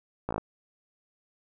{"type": "slowing click train", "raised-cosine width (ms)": 1, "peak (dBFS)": -16, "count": 6, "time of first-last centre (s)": [0.29, 0.38], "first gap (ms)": 17, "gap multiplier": 1.03, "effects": []}